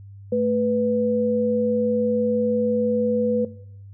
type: tone pair together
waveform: sine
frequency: 220 / 493.9 Hz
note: A3 / B4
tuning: 0 / 0 cents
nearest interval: octave + major second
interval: 1400 cents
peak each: -24 / -19 dBFS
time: 0.32-3.45 s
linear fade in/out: 5 ms
effects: noise-tail reverb RT60 0.7 s tail -19 dB re dry + added 99 Hz sine -39 dBFS peak until 3.93 s